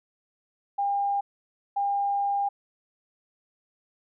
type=tone bursts at uneven times; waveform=sine; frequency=803 Hz; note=G5; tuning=41 cents sharp; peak=-23 dBFS; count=2; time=0.78-1.21 / 1.76-2.49 s; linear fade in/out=10 ms; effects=none